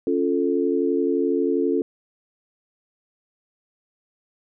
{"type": "chord", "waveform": "sine", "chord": "Db augmented", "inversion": "none", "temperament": "equal", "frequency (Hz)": [277.2, 349.2, 440], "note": ["Db4", "F4", "A4"], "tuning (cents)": [0, 0, 0], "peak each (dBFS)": -23, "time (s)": [0.07, 1.82], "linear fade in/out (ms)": 2, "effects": []}